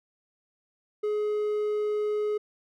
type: tone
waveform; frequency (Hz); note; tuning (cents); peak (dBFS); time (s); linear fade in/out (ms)
triangle; 421; G#4; +24; -23; 1.03-2.38; 10
effects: none